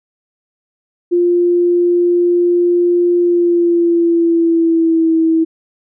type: tone with pitch glide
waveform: sine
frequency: 350 to 324.7 Hz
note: F4 to E4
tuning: +4 to -26 cents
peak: -9 dBFS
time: 1.11-5.45 s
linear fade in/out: 20 ms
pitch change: -130 cents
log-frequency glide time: 3.19-5.15 s
effects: none